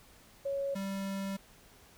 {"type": "tone pair in turn", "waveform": ["sine", "square"], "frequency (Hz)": [554.4, 195.33], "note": ["C#5", "G3"], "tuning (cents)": [0, -6], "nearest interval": "octave + tritone", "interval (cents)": 1806, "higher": "first", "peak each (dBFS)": [-31, -35], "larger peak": "first", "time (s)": [[0.45, 0.75], [0.75, 1.37]], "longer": "second", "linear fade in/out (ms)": 10, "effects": ["pink hiss -59 dBFS RMS until 1.97 s"]}